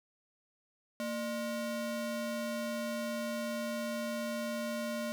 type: ring-modulated tone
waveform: square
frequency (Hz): 415.3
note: G#4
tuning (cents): 0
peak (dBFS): -32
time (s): 1-5.12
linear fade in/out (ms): 0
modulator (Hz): 186
effects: none